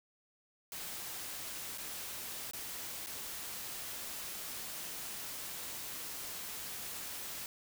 white noise with dropouts, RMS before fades -43 dBFS, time 0.72-7.46 s, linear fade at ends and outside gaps 1 ms, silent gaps 1.776-1.782 / 2.511-2.534 / 3.062-3.069 s, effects none

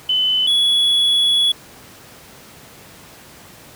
sine / triangle tone pair in turn, 3022 / 3382 Hz, F#7 / G#7, +36 / +31 cents, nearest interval major second, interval 195 cents, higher second, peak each -14 / -11 dBFS, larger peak second, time 0.09-0.47 / 0.47-1.52 s, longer second, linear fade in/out 5 ms, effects pink hiss -42 dBFS RMS until 3.75 s + high-pass 80 Hz 12 dB/octave

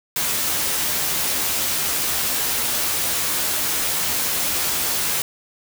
white noise with comb filter, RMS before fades -22 dBFS, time 0.16-5.22 s, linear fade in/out 2 ms, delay 13 ms, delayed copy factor +0.5, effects none

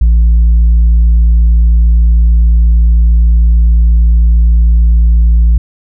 sine tone with tanh clipping, 56.8 Hz, A#1, 44 cents flat, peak -4 dBFS, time 0.01-5.58 s, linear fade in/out 5 ms, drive 2 dB, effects none

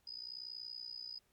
sine tone with amplitude modulation, 4978 Hz, D#8, in tune, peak -40 dBFS, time 0.07-1.19 s, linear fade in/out 5 ms, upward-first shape sine, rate 60.8 Hz, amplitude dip 90%, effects pink hiss -75 dBFS RMS until 1.32 s + MP3 96 kbps

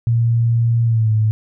sine tone with pitch glide, 116.54 to 108.74 Hz, A#2 to A2, 0 to -20 cents, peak -12 dBFS, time 0.07-1.31 s, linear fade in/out 0 ms, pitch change -120 cents, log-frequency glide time 0.84-1.11 s, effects none

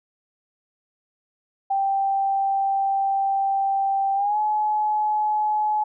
sine tone with pitch glide, 784 to 850 Hz, G5 to G#5, 0 to +40 cents, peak -19 dBFS, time 1.7-5.84 s, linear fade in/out 10 ms, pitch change +140 cents, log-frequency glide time 4.15-4.38 s, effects none

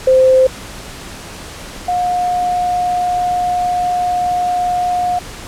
sine tone pair in turn, 520 / 717.2 Hz, C5 / F5, -11 / +46 cents, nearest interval tritone, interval 557 cents, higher second, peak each -6 / -13 dBFS, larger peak first, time 0.07-0.47 / 1.88-5.19 s, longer second, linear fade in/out 5 ms, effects pink hiss -31 dBFS RMS until 5.47 s + low-pass 10000 Hz 12 dB/octave

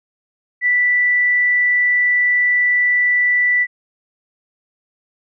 sine tone, 1971 Hz, B6, 4 cents flat, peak -12 dBFS, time 0.61-3.67 s, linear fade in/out 50 ms, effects none

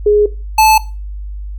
sine / square tone pair in turn, 417 / 871.2 Hz, G#4 / A5, +7 / -17 cents, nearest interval octave + minor second, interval 1276 cents, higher second, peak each -6 dBFS, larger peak neither, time 0.06-0.26 / 0.58-0.78 s, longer neither, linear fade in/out 5 ms, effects noise-tail reverb RT60 0.3 s tail -17 dB re dry + added 50 Hz sine -22 dBFS peak until 1.58 s

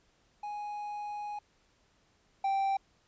triangle tone pair in turn, 830.6 / 782.1 Hz, G#5 / G5, 0 / -4 cents, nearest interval minor second, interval 104 cents, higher first, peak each -34 / -25 dBFS, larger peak second, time 0.43-1.39 / 2.44-2.77 s, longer first, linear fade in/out 5 ms, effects pink hiss -69 dBFS RMS until 3.07 s + resampled to 16000 Hz

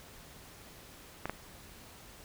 clicks, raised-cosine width 0.5 ms, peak -19 dBFS, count 2, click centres 1.256 / 1.296 s, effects pink hiss -53 dBFS RMS until 2.24 s

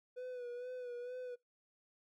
triangle tone with vibrato, 493.9 Hz, B4, in tune, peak -40 dBFS, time 0.16-1.36 s, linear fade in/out 20 ms, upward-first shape sine, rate 2.2 Hz, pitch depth 43 cents each way, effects noise-tail reverb RT60 0.2 s tail -25 dB re dry

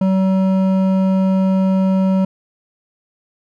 sine tone with hard clipping, 190 Hz, F#3, 46 cents sharp, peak -14 dBFS, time 0.01-2.25 s, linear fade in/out 5 ms, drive 10 dB, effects none

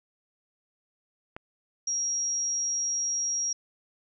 click, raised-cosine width 0.5 ms, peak -23 dBFS, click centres 1.365 s
sine tone, 5650 Hz, F8, 19 cents sharp, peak -26 dBFS, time 1.87-3.53 s, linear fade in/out 5 ms
effects none

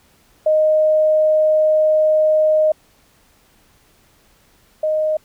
sine tone pair in turn, 620 / 620 Hz, D#5 / D#5, -6 / -6 cents, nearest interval unison, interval 0 cents, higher neither, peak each -11 / -15 dBFS, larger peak first, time 0.46-2.72 / 4.83-5.17 s, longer first, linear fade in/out 5 ms, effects pink hiss -55 dBFS RMS until 5.24 s

